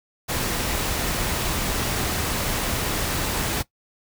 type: noise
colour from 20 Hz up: pink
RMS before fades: -25 dBFS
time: 0.28-3.63 s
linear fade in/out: 20 ms
effects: noise-tail reverb RT60 0.1 s tail -18 dB re dry